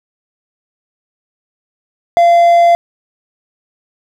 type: tone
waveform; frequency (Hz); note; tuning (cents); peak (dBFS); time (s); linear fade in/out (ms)
triangle; 687; F5; -29; -3; 2.17-2.75; 0
effects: none